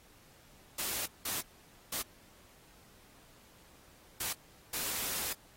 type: noise bursts at uneven times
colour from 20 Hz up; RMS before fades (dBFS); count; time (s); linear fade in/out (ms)
white; -36; 5; 0.78-1.06 / 1.25-1.41 / 1.92-2.02 / 4.2-4.33 / 4.73-5.33; 5
effects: pink hiss -61 dBFS RMS until 5.56 s + AAC 48 kbps